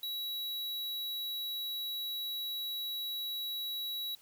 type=tone; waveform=square; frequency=3900 Hz; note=B7; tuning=23 cents flat; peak=-36 dBFS; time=0.03-4.15 s; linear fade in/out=2 ms; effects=white hiss -62 dBFS RMS until 4.21 s